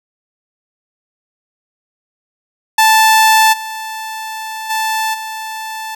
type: tone with level steps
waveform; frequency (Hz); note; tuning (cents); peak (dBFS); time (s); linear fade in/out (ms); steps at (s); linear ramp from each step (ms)
sawtooth; 879; A5; -2; -3 / -19 / -11 / -19; 2.78-5.95; 5; 3.52 / 4.69 / 5.13; 20
effects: none